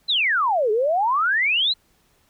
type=exponential two-way sweep; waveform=sine; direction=down then up; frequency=4174 to 409.8 to 4174 Hz; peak=-17 dBFS; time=0.08-1.74 s; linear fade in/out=20 ms; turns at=0.71 s; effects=pink hiss -62 dBFS RMS until 2.29 s